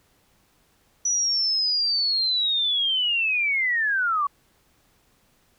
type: linear sweep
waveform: sine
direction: down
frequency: 5920 to 1108.7 Hz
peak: -20 dBFS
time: 1.05-4.27 s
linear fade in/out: 5 ms
effects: pink hiss -63 dBFS RMS until 5.58 s